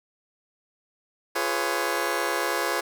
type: chord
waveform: 15% pulse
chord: C# dominant seventh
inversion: first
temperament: just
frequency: 346.5 / 415.8 / 498.9 / 554.4 Hz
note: E#4 / G#4 / B4 / C#5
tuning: -14 / +2 / +17 / 0 cents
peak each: -24 dBFS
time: 1.35-2.81 s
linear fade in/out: 10 ms
effects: none